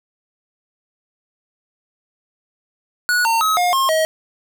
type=tone with pitch steps; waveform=square; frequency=1464 / 911 / 1278 / 713 / 1070 / 635 Hz; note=F#6 / A#5 / D#6 / F5 / C6 / D#5; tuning=-19 / -40 / +46 / +36 / +38 / +35 cents; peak=-15 dBFS; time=3.09-4.05 s; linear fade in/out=0 ms; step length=160 ms; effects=7-bit